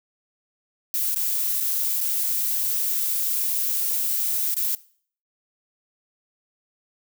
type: noise with dropouts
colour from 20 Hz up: violet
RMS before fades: -24 dBFS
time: 0.94-4.75 s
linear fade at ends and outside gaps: 1 ms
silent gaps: 1.146-1.16 / 1.602-1.606 / 2.006-2.011 / 4.543-4.566 s
effects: noise-tail reverb RT60 0.5 s tail -20 dB re dry